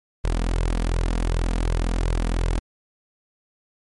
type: tone with flanger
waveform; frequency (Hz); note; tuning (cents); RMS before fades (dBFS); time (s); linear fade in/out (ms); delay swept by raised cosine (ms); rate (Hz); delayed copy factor
sawtooth; 42.11; E1; +38; -22; 0.24-2.59; 0; 1.9 to 4.3; 2.7; +0.55
effects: MP3 48 kbps